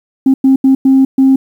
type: tone bursts at uneven times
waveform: sine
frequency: 266.8 Hz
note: C4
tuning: 34 cents sharp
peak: -3 dBFS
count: 5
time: 0.26-0.34 / 0.44-0.56 / 0.64-0.75 / 0.85-1.05 / 1.18-1.36 s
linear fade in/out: 5 ms
effects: tanh soft clip ceiling -1 dBFS + 7-bit